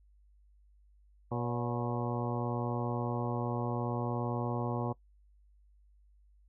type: harmonic tone with a mistuned harmonic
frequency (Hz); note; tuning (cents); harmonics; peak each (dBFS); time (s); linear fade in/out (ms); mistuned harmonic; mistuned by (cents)
120.6; B2; -41; 1 / 2 / 3 / 4 / 5 / 6 / 7 / 8 / 9; -35 / -38 / -40 / -41 / -42 / -43 / -43 / -44 / -45; 1.31-4.93; 10; 5; -67
effects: noise-tail reverb RT60 0.1 s tail -20 dB re dry + added 50 Hz sine -60 dBFS peak until 6.48 s